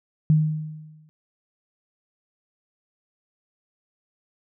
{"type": "tone with exponential decay", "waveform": "sine", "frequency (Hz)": 154.8, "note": "D#3", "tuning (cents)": -9, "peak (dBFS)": -12, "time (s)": [0.3, 1.09], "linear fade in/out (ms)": 0, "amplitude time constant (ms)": 170, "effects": []}